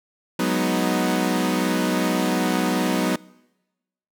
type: chord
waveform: sawtooth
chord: G# minor seventh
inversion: third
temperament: equal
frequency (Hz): 185 / 207.7 / 246.9 / 311.1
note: F#3 / G#3 / B3 / D#4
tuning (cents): 0 / 0 / 0 / 0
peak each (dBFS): -20 / -25 / -20 / -22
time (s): 0.39-3.16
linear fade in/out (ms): 5
effects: noise-tail reverb RT60 1.0 s tail -23 dB re dry